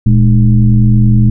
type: tone with frequency modulation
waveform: sine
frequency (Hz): 116.54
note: A#2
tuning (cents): 0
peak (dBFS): -4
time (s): 0.06-1.3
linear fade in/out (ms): 5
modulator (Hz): 91.3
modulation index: 1
effects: none